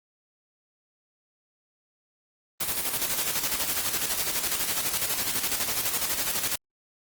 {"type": "noise with tremolo", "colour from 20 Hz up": "white", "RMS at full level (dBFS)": -26, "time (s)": [2.6, 6.56], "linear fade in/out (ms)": 10, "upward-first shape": "square", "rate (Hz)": 12, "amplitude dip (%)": 50, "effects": ["Opus 24 kbps"]}